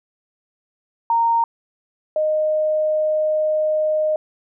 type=tone pair in turn; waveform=sine; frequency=925 / 617.4 Hz; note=A#5 / D#5; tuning=-14 / -14 cents; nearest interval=perfect fifth; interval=700 cents; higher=first; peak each=-14 / -16 dBFS; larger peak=first; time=1.1-1.44 / 2.16-4.16 s; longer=second; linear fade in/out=2 ms; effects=none